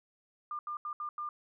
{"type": "tone bursts at uneven times", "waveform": "sine", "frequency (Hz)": 1200, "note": "D6", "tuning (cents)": 37, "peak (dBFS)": -35, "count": 5, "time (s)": [[0.51, 0.59], [0.67, 0.77], [0.85, 0.93], [1, 1.09], [1.18, 1.29]], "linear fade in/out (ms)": 2, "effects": []}